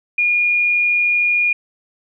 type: tone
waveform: sine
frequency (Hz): 2431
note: D#7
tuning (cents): -41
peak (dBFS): -13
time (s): 0.18-1.53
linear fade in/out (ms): 5
effects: none